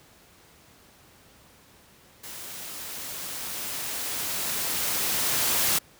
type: noise with level ramp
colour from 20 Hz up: white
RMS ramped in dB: -40 to -23 dBFS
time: 2.23-5.79 s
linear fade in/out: 10 ms
effects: pink hiss -55 dBFS RMS until 5.99 s + high-pass 60 Hz 12 dB/octave